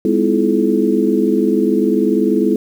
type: tone cluster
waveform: sine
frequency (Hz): 204.9 / 252.9 / 320.4 / 340.6 / 427.6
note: G#3 / B3 / E4 / F4 / A4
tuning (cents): -23 / +41 / -49 / -43 / -49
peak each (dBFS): -18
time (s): 0.05-2.56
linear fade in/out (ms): 2
effects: 7-bit